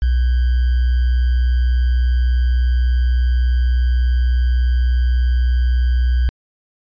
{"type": "tone with sample-and-hold", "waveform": "sine", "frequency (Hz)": 61.74, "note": "B1", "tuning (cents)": 0, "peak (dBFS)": -12, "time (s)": [0.02, 6.29], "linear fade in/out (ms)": 0, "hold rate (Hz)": 1575, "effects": ["resampled to 11025 Hz"]}